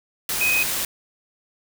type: tone in noise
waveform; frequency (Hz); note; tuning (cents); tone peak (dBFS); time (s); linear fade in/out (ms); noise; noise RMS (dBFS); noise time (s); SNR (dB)
sine; 2509; D#7; +14; -18; 0.41-0.63; 2; white; -25; 0.29-0.85; +4
effects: none